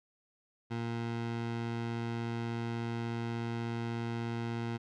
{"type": "tone", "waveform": "20% pulse", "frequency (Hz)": 116.54, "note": "A#2", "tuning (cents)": 0, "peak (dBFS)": -29, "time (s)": [0.7, 4.78], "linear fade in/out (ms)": 20, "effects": ["low-pass 4000 Hz 12 dB/octave"]}